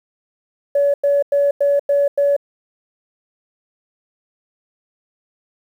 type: tone bursts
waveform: sine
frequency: 568 Hz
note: C#5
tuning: 42 cents sharp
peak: -11 dBFS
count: 6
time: 0.75-2.365 s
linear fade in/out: 5 ms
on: 190 ms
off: 95 ms
effects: tanh soft clip ceiling -8 dBFS + 8-bit